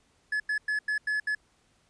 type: tone bursts at uneven times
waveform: triangle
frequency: 1709 Hz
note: G#6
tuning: 49 cents sharp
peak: -24 dBFS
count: 6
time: 0.32-0.4 / 0.49-0.58 / 0.68-0.79 / 0.88-0.98 / 1.07-1.2 / 1.27-1.35 s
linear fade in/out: 5 ms
effects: pink hiss -67 dBFS RMS until 1.89 s + resampled to 22050 Hz